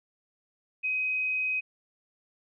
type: tone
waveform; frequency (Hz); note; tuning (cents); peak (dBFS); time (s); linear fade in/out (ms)
sine; 2521; D#7; +22; -26; 0.83-1.61; 20
effects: none